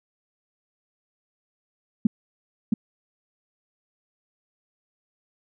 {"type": "tone with echo", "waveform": "sine", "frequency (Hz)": 218.4, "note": "A3", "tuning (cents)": -13, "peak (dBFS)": -13, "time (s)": [2.05, 2.07], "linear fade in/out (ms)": 5, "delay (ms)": 670, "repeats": 1, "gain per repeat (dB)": -3, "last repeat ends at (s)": 2.74, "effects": []}